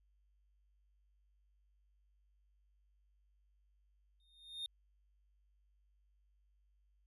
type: tone with exponential growth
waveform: triangle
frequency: 3669 Hz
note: A#7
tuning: 28 cents flat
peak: -36 dBFS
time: 4.2-4.66 s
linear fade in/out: 1 ms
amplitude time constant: 100 ms
effects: added 50 Hz sine -70 dBFS peak until 7.06 s + resampled to 32000 Hz